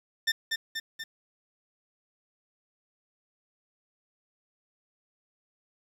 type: tone with echo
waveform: 20% pulse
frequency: 1796 Hz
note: A6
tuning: 35 cents sharp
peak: -18 dBFS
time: 0.27-0.32 s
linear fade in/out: 10 ms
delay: 240 ms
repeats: 3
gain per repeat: -4 dB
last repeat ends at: 1.04 s
effects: low-pass 10000 Hz 12 dB/octave + 9-bit